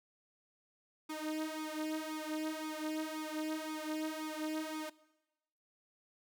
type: tone with flanger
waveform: sawtooth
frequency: 311.1 Hz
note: D#4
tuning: in tune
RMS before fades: -40 dBFS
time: 1.09-4.9 s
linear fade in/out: 10 ms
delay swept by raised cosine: 0.84 to 3.64 ms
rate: 1.9 Hz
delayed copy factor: +0.85
effects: noise-tail reverb RT60 1.0 s tail -20 dB re dry